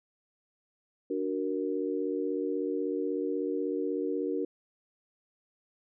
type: chord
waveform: sine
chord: D augmented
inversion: none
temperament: equal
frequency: 293.7 / 370 / 466.2 Hz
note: D4 / F#4 / A#4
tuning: 0 / 0 / 0 cents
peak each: -33 dBFS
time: 1.1-4.45 s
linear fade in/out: 5 ms
effects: none